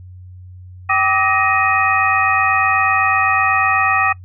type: tone cluster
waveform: sine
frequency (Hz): 773 / 1162 / 1270 / 1872 / 2501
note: G5 / D6 / D#6 / A#6 / D#7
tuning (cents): -24 / -19 / +35 / +7 / +8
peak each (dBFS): -19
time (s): 0.89-4.13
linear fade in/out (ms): 10
effects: noise-tail reverb RT60 0.1 s tail -21 dB re dry + added 91 Hz sine -34 dBFS peak until 4.24 s